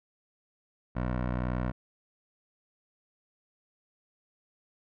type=tone with low-pass filter; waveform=15% pulse; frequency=61.74 Hz; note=B1; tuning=in tune; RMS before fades=-31 dBFS; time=0.95-1.72 s; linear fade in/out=20 ms; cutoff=1500 Hz; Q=1.1; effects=none